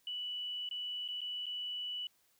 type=tone with dropouts; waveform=sine; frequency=2960 Hz; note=F#7; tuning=in tune; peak=-37 dBFS; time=0.07-2.07 s; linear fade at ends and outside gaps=2 ms; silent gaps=0.69-0.711 / 1.079-1.086 / 1.207-1.215 / 1.458-1.465 s; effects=white hiss -72 dBFS RMS until 2.39 s